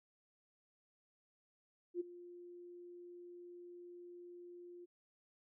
sine tone with ADSR envelope, 351.3 Hz, F4, 10 cents sharp, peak -34 dBFS, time 1.94-4.86 s, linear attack 63 ms, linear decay 15 ms, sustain -17 dB, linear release 20 ms, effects none

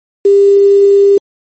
sine tone with quantisation, 399.3 Hz, G4, 32 cents sharp, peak -3 dBFS, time 0.25-1.18 s, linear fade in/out 5 ms, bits 5, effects MP3 32 kbps

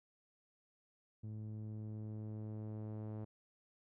sawtooth tone with low-pass filter sweep, 107.6 Hz, A2, 38 cents flat, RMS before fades -45 dBFS, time 1.23-3.25 s, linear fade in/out 10 ms, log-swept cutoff 220 to 680 Hz, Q 0.73, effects none

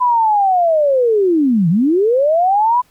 sine linear two-way sweep, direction down then up, 1009 to 155.56 to 1009 Hz, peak -10 dBFS, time 0-2.82 s, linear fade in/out 20 ms, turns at 1.69 s, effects pink hiss -55 dBFS RMS until 2.9 s

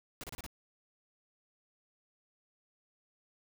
pink noise bursts, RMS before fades -44 dBFS, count 5, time 0.21-0.464 s, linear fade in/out 0 ms, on 26 ms, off 31 ms, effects none

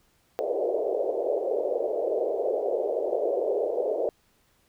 pink band-pass noise, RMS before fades -27 dBFS, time 0.39-4.09 s, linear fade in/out 0 ms, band 400 to 630 Hz, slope 48 dB/octave, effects pink hiss -66 dBFS RMS until 4.68 s

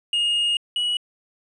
triangle tone pair in turn, 2853 / 2923 Hz, F7 / F#7, +36 / -22 cents, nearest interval unison, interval 42 cents, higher second, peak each -17 / -19 dBFS, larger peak first, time 0.13-0.57 / 0.76-0.97 s, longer first, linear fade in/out 2 ms, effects resampled to 22050 Hz

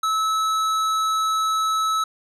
sine tone with tanh clipping, 1300 Hz, E6, 24 cents flat, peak -21 dBFS, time 0.03-2.04 s, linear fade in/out 5 ms, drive 15 dB, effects resampled to 32000 Hz

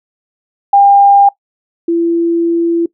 sine tone pair in turn, 801 / 337.2 Hz, G5 / E4, +37 / +39 cents, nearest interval octave + minor third, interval 1498 cents, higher first, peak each -3 / -9 dBFS, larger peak first, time 0.73-1.29 / 1.88-2.86 s, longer second, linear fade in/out 5 ms, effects noise-tail reverb RT60 0.1 s tail -20 dB re dry

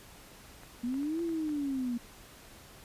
clicks, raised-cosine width 0.5 ms, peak -35 dBFS, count 6, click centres 0.634 / 0.942 / 1.031 / 1.192 / 1.292 / 1.492 s
sine linear two-way sweep, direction up then down, 233.2 to 341.8 to 233.2 Hz, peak -30 dBFS, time 0.83-1.98 s, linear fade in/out 10 ms, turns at 1.22 s
effects pink hiss -53 dBFS RMS until 2.84 s + resampled to 32000 Hz

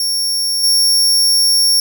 sawtooth tone with level steps, 5500 Hz, F8, 27 cents flat, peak -12 / -7 dBFS, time 0-1.8 s, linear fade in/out 2 ms, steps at 0.63 s, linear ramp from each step 10 ms, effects none

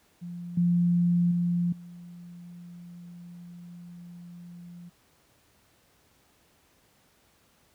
sine tone with level steps, 174.1 Hz, F3, 5 cents flat, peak -35 / -20 / -23 / -42 dBFS, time 0.21-4.9 s, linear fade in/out 20 ms, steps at 0.57 / 1.31 / 1.72 s, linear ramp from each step 5 ms, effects pink hiss -64 dBFS RMS until 7.74 s + high-pass 60 Hz 12 dB/octave

